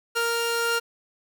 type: tone pair together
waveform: sawtooth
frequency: 466.2 / 1396.9 Hz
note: A#4 / F6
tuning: 0 / 0 cents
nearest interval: octave + perfect fifth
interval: 1900 cents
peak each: -22 dBFS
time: 0.15-0.8 s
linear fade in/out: 20 ms
effects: none